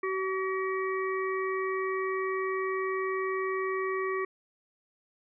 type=harmonic tone; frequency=380 Hz; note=F#4; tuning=46 cents sharp; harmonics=1 / 3 / 5 / 6; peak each=-30 / -34 / -37 / -42 dBFS; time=0.03-4.25 s; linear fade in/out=5 ms; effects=none